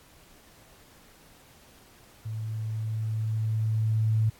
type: tone with level ramp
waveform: sine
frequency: 110 Hz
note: A2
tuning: in tune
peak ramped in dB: -31 to -20 dBFS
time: 2.25-4.3 s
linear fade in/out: 10 ms
effects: pink hiss -56 dBFS RMS until 4.39 s + AAC 64 kbps